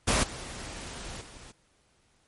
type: noise with level steps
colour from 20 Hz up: pink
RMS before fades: -24 / -40 / -48 dBFS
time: 0.07-1.52 s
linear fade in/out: 10 ms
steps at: 0.23 / 1.21 s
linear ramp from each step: 5 ms
effects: pink hiss -67 dBFS RMS until 2.27 s + MP3 48 kbps